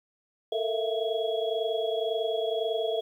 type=tone cluster; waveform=sine; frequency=442.7 / 464.6 / 650 / 680 / 3332 Hz; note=A4 / A#4 / E5 / F5 / G#7; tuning=+11 / -6 / -24 / -46 / +5 cents; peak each=-30 / -33 / -31 / -35 / -38 dBFS; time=0.52-3.01 s; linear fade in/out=5 ms; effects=10-bit